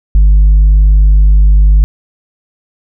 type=tone with tanh clipping; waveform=triangle; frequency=50.4 Hz; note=G1; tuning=49 cents sharp; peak=-3 dBFS; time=0.15-1.84 s; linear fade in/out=0 ms; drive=7 dB; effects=none